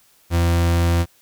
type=tone; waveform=40% pulse; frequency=85.3 Hz; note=F2; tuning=40 cents flat; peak=-14 dBFS; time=0.3-1.06 s; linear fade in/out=50 ms; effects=white hiss -56 dBFS RMS until 1.21 s